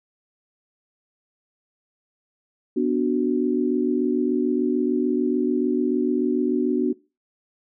sine chord, B minor, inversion none, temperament equal, 246.9 / 293.7 / 370 Hz, B3 / D4 / F#4, 0 / 0 / 0 cents, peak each -23 dBFS, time 2.76-6.93 s, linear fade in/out 10 ms, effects noise-tail reverb RT60 0.3 s tail -22 dB re dry

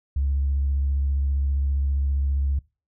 sine tone with vibrato, 69.3 Hz, C#2, in tune, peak -19 dBFS, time 0.16-2.59 s, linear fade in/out 5 ms, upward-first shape sine, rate 15 Hz, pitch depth 26 cents each way, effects noise-tail reverb RT60 0.3 s tail -23 dB re dry + tanh soft clip ceiling -16 dBFS

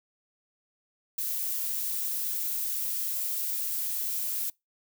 violet noise, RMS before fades -31 dBFS, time 1.18-4.5 s, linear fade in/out 5 ms, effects noise-tail reverb RT60 0.2 s tail -25 dB re dry

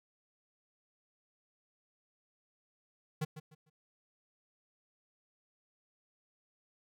square tone with echo, 154.7 Hz, D#3, 10 cents flat, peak -32 dBFS, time 3.21-3.25 s, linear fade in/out 10 ms, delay 150 ms, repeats 3, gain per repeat -12 dB, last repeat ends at 3.7 s, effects none

